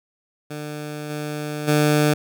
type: tone with level steps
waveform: 15% pulse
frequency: 150 Hz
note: D3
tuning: 37 cents sharp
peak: -23 / -20 / -9 dBFS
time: 0.5-2.14 s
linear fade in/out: 10 ms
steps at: 1.09 / 1.67 s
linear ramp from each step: 20 ms
effects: none